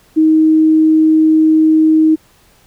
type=tone; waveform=sine; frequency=314.8 Hz; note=D#4; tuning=20 cents sharp; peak=-6 dBFS; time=0.16-2.16 s; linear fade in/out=20 ms; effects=pink hiss -50 dBFS RMS until 2.66 s